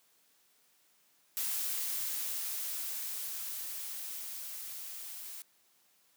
blue noise with level ramp, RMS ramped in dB -34 to -45 dBFS, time 1.37-5.42 s, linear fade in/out 0 ms, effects white hiss -69 dBFS RMS until 6.16 s + high-pass 150 Hz 12 dB/octave

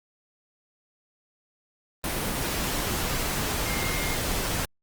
sine tone in noise, 2122 Hz, C7, 24 cents sharp, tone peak -34 dBFS, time 3.66-4.15 s, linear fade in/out 0 ms, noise pink, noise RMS -28 dBFS, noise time 2.04-4.65 s, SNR -9 dB, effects Opus 24 kbps

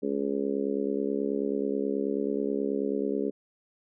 harmonic tone, 69.3 Hz, C#2, in tune, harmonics 3 / 4 / 5 / 6 / 7 / 8, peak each -34 / -31 / -37 / -30 / -36 / -40 dBFS, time 0.02-3.31 s, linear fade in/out 20 ms, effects none

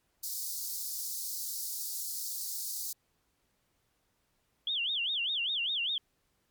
white high-pass noise, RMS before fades -37 dBFS, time 0.23-2.93 s, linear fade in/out 5 ms, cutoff 4300 Hz, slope 48 dB/octave
sine tone with vibrato, 3200 Hz, G7, 35 cents sharp, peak -29 dBFS, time 4.67-5.98 s, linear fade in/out 2 ms, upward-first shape sine, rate 5 Hz, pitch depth 270 cents each way
effects pink hiss -75 dBFS RMS until 6.5 s + MP3 96 kbps

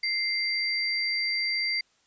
sine tone pair together, 2093 / 4699 Hz, C7 / D8, 0 / 0 cents, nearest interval octave + major second, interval 1400 cents, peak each -28 / -28 dBFS, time 0.03-1.81 s, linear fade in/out 5 ms, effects white hiss -66 dBFS RMS until 2.06 s + resampled to 16000 Hz

